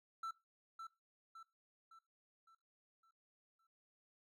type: tone with echo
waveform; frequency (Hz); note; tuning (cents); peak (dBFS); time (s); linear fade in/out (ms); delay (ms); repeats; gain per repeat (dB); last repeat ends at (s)
triangle; 1333; E6; +19; -39; 0.23-0.31; 5; 560; 6; -6; 3.67
effects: noise-tail reverb RT60 0.2 s tail -17 dB re dry